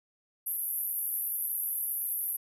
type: band-pass noise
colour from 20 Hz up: pink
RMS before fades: -33 dBFS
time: 0.46-2.37 s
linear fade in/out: 10 ms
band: 11000 to 13000 Hz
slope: 96 dB/octave
effects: none